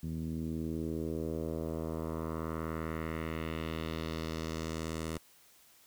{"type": "tone with low-pass filter sweep", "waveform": "10% pulse", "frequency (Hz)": 80.4, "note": "E2", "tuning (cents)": -43, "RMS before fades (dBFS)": -37, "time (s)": [0.03, 5.18], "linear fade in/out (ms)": 5, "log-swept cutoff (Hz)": [190, 10000], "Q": 1.7, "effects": ["white hiss -62 dBFS RMS until 5.86 s"]}